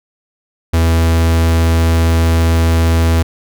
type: tone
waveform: 45% pulse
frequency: 82.41 Hz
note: E2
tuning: in tune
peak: -9 dBFS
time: 0.73-3.23 s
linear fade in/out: 10 ms
effects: none